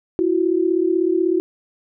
sine tone pair together, 333.8 / 370 Hz, E4 / F#4, +22 / 0 cents, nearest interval major second, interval 178 cents, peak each -18 dBFS, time 0.19-1.4 s, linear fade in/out 0 ms, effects none

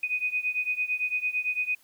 sine beating tone pair, 2489 / 2497.9 Hz, D#7 / D#7, 0 / +6 cents, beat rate 8.9 Hz, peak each -28 / -30 dBFS, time 0.03-1.75 s, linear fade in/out 5 ms, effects white hiss -61 dBFS RMS until 1.83 s

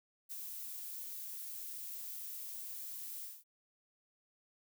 violet noise with ADSR envelope, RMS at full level -43 dBFS, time 0.29-3.44 s, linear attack 29 ms, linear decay 24 ms, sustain -2 dB, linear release 210 ms, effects none

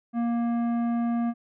sine tone with tanh clipping, 235 Hz, A#3, 14 cents sharp, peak -25 dBFS, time 0.13-1.34 s, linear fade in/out 50 ms, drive 12 dB, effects none

